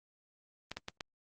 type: clicks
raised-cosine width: 0.2 ms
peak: -21 dBFS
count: 4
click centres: 0.716 / 0.77 / 0.884 / 1.008 s
effects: Opus 32 kbps